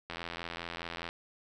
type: click train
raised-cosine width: 0.3 ms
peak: -22 dBFS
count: 85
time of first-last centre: 0.1-1.089 s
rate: 84.9 Hz
effects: none